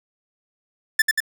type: tone with echo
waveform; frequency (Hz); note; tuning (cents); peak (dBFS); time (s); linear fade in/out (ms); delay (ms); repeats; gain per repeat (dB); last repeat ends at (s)
45% pulse; 1760; A6; 0; -12; 0.99-1.02; 5; 92; 2; -3; 1.204
effects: none